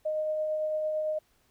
sine tone with tremolo, 618 Hz, D#5, 12 cents flat, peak -26 dBFS, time 0.05-1.19 s, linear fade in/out 10 ms, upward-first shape triangle, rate 8.9 Hz, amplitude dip 25%, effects pink hiss -68 dBFS RMS until 1.5 s

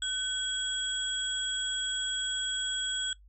sine tone cluster, 1514 / 3317 / 7800 Hz, F#6 / G#7 / B8, +39 / -3 / -23 cents, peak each -37 / -31 / -38 dBFS, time 0.02-3.13 s, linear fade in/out 2 ms, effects noise-tail reverb RT60 0.1 s tail -18 dB re dry + added 50 Hz sine -53 dBFS peak until 3.28 s

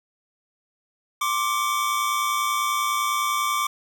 square tone cluster, 1063 / 1173 / 2264 Hz, C6 / D6 / C#7, +27 / -2 / +36 cents, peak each -29 / -24 / -31 dBFS, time 1.21-3.67 s, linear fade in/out 5 ms, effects none

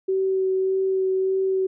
sine tone with vibrato, 380.1 Hz, F#4, 47 cents sharp, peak -19 dBFS, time 0.08-1.67 s, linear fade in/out 10 ms, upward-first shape sine, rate 1.7 Hz, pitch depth 11 cents each way, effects none

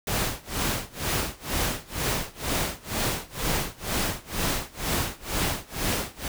pink noise with tremolo, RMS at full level -25 dBFS, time 0.07-6.28 s, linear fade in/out 2 ms, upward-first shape sine, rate 2.1 Hz, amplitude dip 95%, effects none

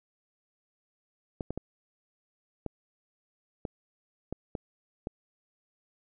clicks, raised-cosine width 2 ms, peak -20 dBFS, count 8, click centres 1.408 / 1.506 / 1.576 / 2.663 / 3.652 / 4.326 / 4.552 / 5.071 s, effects none

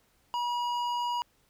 sine tone with hard clipping, 964 Hz, B5, 42 cents flat, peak -30 dBFS, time 0.34-1.22 s, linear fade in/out 0 ms, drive 10 dB, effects pink hiss -68 dBFS RMS until 1.49 s

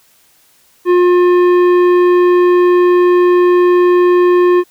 sine tone with tanh clipping, 356.2 Hz, F4, 34 cents sharp, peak -8 dBFS, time 0.85-4.64 s, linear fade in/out 50 ms, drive 12 dB, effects white hiss -51 dBFS RMS until 4.7 s

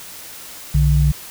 sine tone pair together, 61.73 / 146.83 Hz, B1 / D3, 0 / 0 cents, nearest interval octave + minor third, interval 1500 cents, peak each -14 dBFS, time 0.74-1.12 s, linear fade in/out 10 ms, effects white hiss -36 dBFS RMS until 1.3 s

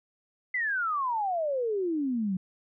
sine exponential sweep, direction down, 2052 to 180 Hz, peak -26 dBFS, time 0.54-2.37 s, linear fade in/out 5 ms, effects none

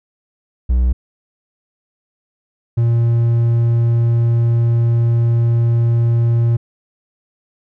triangle tone pair in turn, 61.74 / 117.02 Hz, B1 / A#2, 0 / +7 cents, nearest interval major seventh, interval 1107 cents, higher second, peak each -9 dBFS, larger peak neither, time 0.69-0.93 / 2.77-6.57 s, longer second, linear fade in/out 10 ms, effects none

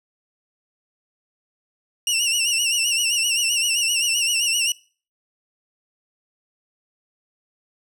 20% pulse tone with vibrato, 2794 Hz, F7, in tune, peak -13 dBFS, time 2.07-4.72 s, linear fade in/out 2 ms, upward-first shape sine, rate 7.7 Hz, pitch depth 88 cents each way, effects noise-tail reverb RT60 0.4 s tail -23 dB re dry

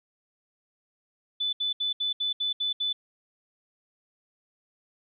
sine tone bursts, 3496 Hz, A7, 12 cents flat, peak -25 dBFS, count 8, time 1.4-2.93 s, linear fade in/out 10 ms, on 130 ms, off 70 ms, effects none

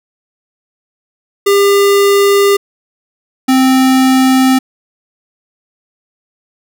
square tone pair in turn, 400.7 / 261.3 Hz, G4 / C4, +38 / -2 cents, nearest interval perfect fifth, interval 740 cents, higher first, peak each -7 dBFS, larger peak neither, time 1.46-2.57 / 3.48-4.59 s, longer neither, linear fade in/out 10 ms, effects none

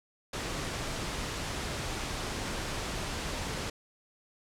pink noise, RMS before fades -35 dBFS, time 0.33-3.7 s, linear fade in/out 5 ms, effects low-pass 8000 Hz 12 dB/octave

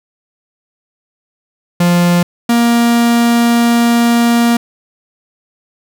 45% pulse tone pair in turn, 174.61 / 235.4 Hz, F3 / A#3, 0 / +17 cents, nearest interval perfect fourth, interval 517 cents, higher second, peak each -8 dBFS, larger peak neither, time 1.8-2.23 / 2.49-4.57 s, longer second, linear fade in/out 5 ms, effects none

